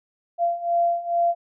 sine beating tone pair, 686 / 688.3 Hz, F5 / F5, -31 / -25 cents, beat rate 2.3 Hz, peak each -24 / -21 dBFS, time 0.38-1.35 s, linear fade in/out 50 ms, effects none

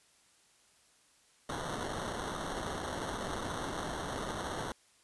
white noise with sample-and-hold, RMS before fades -38 dBFS, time 1.49-4.72 s, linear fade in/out 2 ms, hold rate 2450 Hz, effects white hiss -66 dBFS RMS until 5.03 s + resampled to 24000 Hz

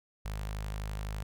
sawtooth tone with notch filter, 51.91 Hz, G#1, in tune, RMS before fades -37 dBFS, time 0.25-1.23 s, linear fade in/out 5 ms, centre 310 Hz, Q 0.75, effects none

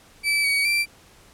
35% pulse tone with pitch steps, 2311 / 2258 / 2349 Hz, D7 / C#7 / D7, -28 / +31 / 0 cents, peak -17 dBFS, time 0.23-0.86 s, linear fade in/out 50 ms, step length 210 ms, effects pink hiss -52 dBFS RMS until 1.33 s + low-pass 12000 Hz 12 dB/octave

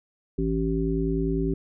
harmonic tone, 55 Hz, A1, in tune, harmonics 1 / 3 / 5 / 7, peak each -28 / -28 / -28 / -28 dBFS, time 0.38-1.54 s, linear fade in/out 5 ms, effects none

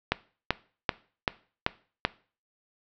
click train, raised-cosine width 0.3 ms, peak -6 dBFS, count 6, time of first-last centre 0.12-2.051 s, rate 2.59 Hz, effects noise-tail reverb RT60 0.4 s tail -19 dB re dry + low-pass 5000 Hz 12 dB/octave

